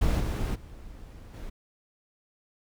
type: noise with level steps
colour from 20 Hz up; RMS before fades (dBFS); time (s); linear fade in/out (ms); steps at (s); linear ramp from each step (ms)
brown; -24 / -28 / -45 / -39; 0.01-1.5; 10; 0.19 / 0.54 / 1.33; 20
effects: none